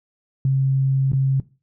sine tone with dropouts, 134.5 Hz, C3, 48 cents sharp, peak -15 dBFS, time 0.45-1.4 s, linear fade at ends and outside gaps 2 ms, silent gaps 1.119-1.132 s, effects noise-tail reverb RT60 0.3 s tail -18 dB re dry

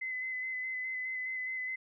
sine tone with vibrato, 2032 Hz, B6, 49 cents sharp, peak -34 dBFS, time 0.01-1.76 s, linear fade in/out 10 ms, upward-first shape square, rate 4.8 Hz, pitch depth 16 cents each way, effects none

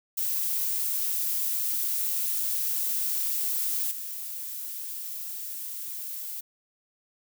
violet noise with level steps, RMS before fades -28 / -36 dBFS, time 0.17-6.41 s, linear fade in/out 10 ms, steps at 3.91 s, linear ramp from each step 5 ms, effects none

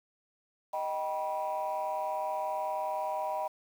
sine chord, Eb augmented, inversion none, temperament just, 622.3 / 777.8 / 972.3 Hz, Eb5 / G5 / B5, 0 / -14 / -27 cents, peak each -34 dBFS, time 0.73-3.48 s, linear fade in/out 10 ms, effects tanh soft clip ceiling -25 dBFS + 9-bit

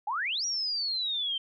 sine exponential two-way sweep, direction up then down, 785 to 5780 to 3106 Hz, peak -28 dBFS, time 0.07-1.38 s, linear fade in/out 5 ms, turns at 0.45 s, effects none

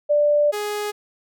sine / sawtooth tone pair in turn, 589 / 416.5 Hz, D5 / G#4, +5 / +5 cents, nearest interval tritone, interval 600 cents, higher first, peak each -14 / -20 dBFS, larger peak first, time 0.09-0.52 / 0.52-0.92 s, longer first, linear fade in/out 20 ms, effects none

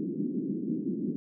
white band-pass noise, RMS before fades -32 dBFS, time 0-1.16 s, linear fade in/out 0 ms, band 170 to 340 Hz, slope 48 dB/octave, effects none

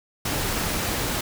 pink noise, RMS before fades -26 dBFS, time 0.25-1.21 s, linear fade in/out 5 ms, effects none

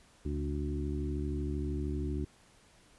harmonic tone with a mistuned harmonic, 72.9 Hz, D2, 12 cents flat, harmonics 1 / 2 / 3 / 4 / 5, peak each -34 / -40 / -42 / -39 / -41 dBFS, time 0.25-2.25 s, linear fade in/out 5 ms, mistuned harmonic 2, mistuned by -37 cents, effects pink hiss -62 dBFS RMS until 2.98 s + resampled to 24000 Hz

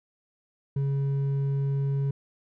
sine tone with hard clipping, 138.59 Hz, C#3, in tune, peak -25 dBFS, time 0.76-2.11 s, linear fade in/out 5 ms, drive 4 dB, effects none

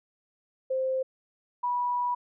sine tone pair in turn, 523.3 / 977.1 Hz, C5 / B5, 0 / -19 cents, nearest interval major seventh, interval 1081 cents, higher second, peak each -25 dBFS, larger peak neither, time 0.7-1.03 / 1.63-2.15 s, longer second, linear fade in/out 10 ms, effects none

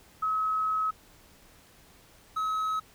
sine / triangle tone pair in turn, 1282 / 1282 Hz, E6 / E6, -49 / -49 cents, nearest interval unison, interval 0 cents, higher neither, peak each -25 dBFS, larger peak neither, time 0.22-0.91 / 2.36-2.8 s, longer first, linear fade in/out 10 ms, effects pink hiss -57 dBFS RMS until 2.94 s

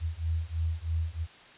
sine beating tone pair, 80 / 83.1 Hz, D#2 / E2, +49 / +15 cents, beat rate 3.1 Hz, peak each -31 dBFS, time 0-1.27 s, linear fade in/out 50 ms, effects white hiss -52 dBFS RMS until 1.57 s + resampled to 8000 Hz

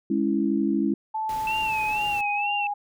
sine chord, C# minor, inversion second, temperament equal, 207.7 / 277.2 / 329.6 Hz, G#3 / C#4 / E4, 0 / 0 / 0 cents, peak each -25 dBFS, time 0.1-0.94 s, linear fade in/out 5 ms
sine tone with pitch glide, 874 to 820.2 Hz, A5 to G#5, -12 to -22 cents, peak -25 dBFS, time 1.14-2.74 s, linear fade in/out 10 ms, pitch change -110 cents, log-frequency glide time 1.76-2.16 s
pink noise, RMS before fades -41 dBFS, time 1.29-2.21 s, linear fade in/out 2 ms
sine tone with vibrato, 2641 Hz, E7, 3 cents sharp, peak -26 dBFS, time 1.47-2.67 s, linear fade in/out 2 ms, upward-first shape sine, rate 2.1 Hz, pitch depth 96 cents each way
effects none

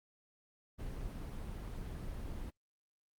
brown noise, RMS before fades -42 dBFS, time 0.78-2.51 s, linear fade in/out 20 ms, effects Opus 24 kbps

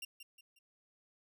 sawtooth tone with echo, 2777 Hz, F7, 10 cents flat, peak -38 dBFS, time 0.02-0.05 s, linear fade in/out 5 ms, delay 180 ms, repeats 3, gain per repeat -8 dB, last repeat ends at 0.59 s, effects none

